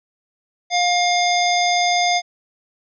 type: harmonic tone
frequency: 709 Hz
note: F5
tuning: 26 cents sharp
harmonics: 1 / 3 / 5 / 7 / 9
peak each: -17 / -22 / -24 / -25 / -27 dBFS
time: 0.7-2.22 s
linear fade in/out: 50 ms
effects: none